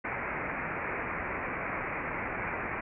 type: low-pass noise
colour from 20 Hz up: white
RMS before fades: -35 dBFS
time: 0.04-2.81 s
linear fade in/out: 10 ms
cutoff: 2400 Hz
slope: 96 dB/octave
effects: none